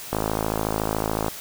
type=click train; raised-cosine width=1 ms; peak=-9 dBFS; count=63; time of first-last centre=0.13-1.282 s; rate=53.8 Hz; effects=white hiss -37 dBFS RMS until 1.4 s